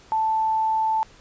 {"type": "tone", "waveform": "sine", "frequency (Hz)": 880, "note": "A5", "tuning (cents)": 0, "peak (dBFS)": -19, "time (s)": [0.12, 1.03], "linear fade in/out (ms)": 0, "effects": ["pink hiss -51 dBFS RMS until 1.2 s", "resampled to 16000 Hz"]}